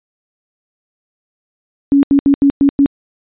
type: tone bursts at uneven times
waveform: sine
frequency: 279.9 Hz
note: C#4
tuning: 17 cents sharp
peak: -6 dBFS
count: 6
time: 1.92-2.03 / 2.11-2.19 / 2.26-2.34 / 2.42-2.5 / 2.61-2.69 / 2.79-2.86 s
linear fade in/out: 0 ms
effects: resampled to 8000 Hz